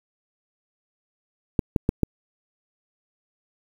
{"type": "clicks", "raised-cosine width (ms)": 3, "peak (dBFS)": -6, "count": 4, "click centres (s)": [1.592, 1.762, 1.891, 2.033], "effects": ["7-bit"]}